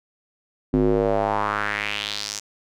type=tone with band-pass filter sweep; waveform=square; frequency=51.91 Hz; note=G#1; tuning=in tune; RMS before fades=-23 dBFS; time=0.73-2.4 s; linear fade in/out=10 ms; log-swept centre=280 to 6500 Hz; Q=3; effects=none